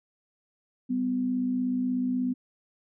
sine tone pair together, 195.3 / 251.8 Hz, G3 / B3, -6 / +34 cents, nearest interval major third, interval 440 cents, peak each -34 / -25 dBFS, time 0.89-2.34 s, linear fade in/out 20 ms, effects none

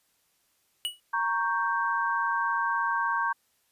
square tone with exponential decay, 2930 Hz, F#7, 18 cents flat, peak -25 dBFS, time 0.85-1 s, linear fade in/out 0 ms, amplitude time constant 32 ms
sine chord, G diminished, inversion first, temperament equal, 932.3 / 1108.7 / 1568 Hz, Bb5 / Db6 / G6, 0 / 0 / 0 cents, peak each -29 dBFS, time 1.13-3.33 s, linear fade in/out 10 ms
effects white hiss -70 dBFS RMS until 3.71 s + resampled to 32000 Hz

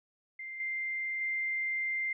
sine tone with level steps, 2093 Hz, C7, in tune, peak -39 / -32 / -30 dBFS, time 0.39-2.13 s, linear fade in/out 5 ms, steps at 0.6 / 1.21 s, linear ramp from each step 2 ms, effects none

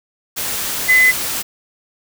sine tone in noise, 2025 Hz, B6, 43 cents sharp, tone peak -8 dBFS, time 0.88-1.12 s, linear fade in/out 20 ms, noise white, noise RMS -22 dBFS, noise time 0.36-1.43 s, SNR +11 dB, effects none

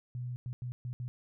sine tone bursts at uneven times, 123.47 Hz, B2, in tune, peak -35 dBFS, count 5, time 0.15-0.36 / 0.46-0.53 / 0.62-0.72 / 0.85-0.93 / 1-1.08 s, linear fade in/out 0 ms, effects none

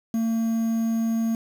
triangle tone with quantisation, 226.6 Hz, A#3, 49 cents flat, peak -19 dBFS, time 0.14-1.35 s, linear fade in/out 2 ms, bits 7, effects none

